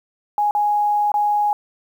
sine tone with dropouts, 830.6 Hz, G#5, in tune, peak -15 dBFS, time 0.38-1.53 s, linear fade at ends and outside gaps 1 ms, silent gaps 0.51-0.55 / 1.118-1.141 s, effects 8-bit

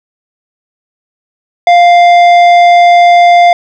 triangle tone with tanh clipping, 698.5 Hz, F5, in tune, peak -3 dBFS, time 1.67-3.53 s, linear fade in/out 2 ms, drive 15 dB, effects none

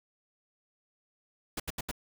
pink noise bursts, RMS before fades -35 dBFS, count 4, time 1.57-1.914 s, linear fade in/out 5 ms, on 29 ms, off 76 ms, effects none

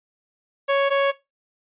sawtooth tone pair in turn, 555 / 555 Hz, C#5 / C#5, +2 / +2 cents, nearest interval unison, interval 0 cents, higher neither, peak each -13 dBFS, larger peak neither, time 0.68-0.9 / 0.9-1.12 s, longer neither, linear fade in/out 20 ms, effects noise-tail reverb RT60 0.2 s tail -17 dB re dry + resampled to 8000 Hz

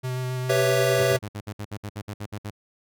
square tone with vibrato, 127.5 Hz, C3, 44 cents flat, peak -27 dBFS, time 0.03-1.19 s, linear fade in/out 20 ms, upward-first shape square, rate 7.4 Hz, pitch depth 10 cents each way
square chord, C# half-diminished seventh, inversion second, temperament equal, 392 / 493.9 / 554.4 / 659.3 Hz, G4 / B4 / C#5 / E5, 0 / 0 / 0 / 0 cents, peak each -26 dBFS, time 0.49-1.17 s, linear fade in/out 10 ms
sawtooth tone bursts, 103.83 Hz, G#2, in tune, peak -27 dBFS, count 13, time 0.98-2.506 s, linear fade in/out 10 ms, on 62 ms, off 60 ms
effects none

